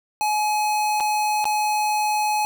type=tone with dropouts; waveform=square; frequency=846 Hz; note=G#5; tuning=32 cents sharp; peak=-20 dBFS; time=0.21-2.45 s; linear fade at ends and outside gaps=0 ms; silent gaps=1.001-1.006 / 1.443-1.454 s; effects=none